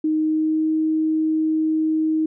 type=tone with pitch glide; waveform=sine; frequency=311.1 to 314.7 Hz; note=D#4 to D#4; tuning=0 to +20 cents; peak=-17 dBFS; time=0.04-2.26 s; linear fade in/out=5 ms; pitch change=+20 cents; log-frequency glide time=0.15-0.7 s; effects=none